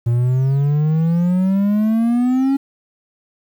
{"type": "exponential sweep", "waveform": "triangle", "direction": "up", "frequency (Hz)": [116.54, 277.2], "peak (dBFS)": -11, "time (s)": [0.06, 2.57], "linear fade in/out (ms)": 10, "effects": ["8-bit"]}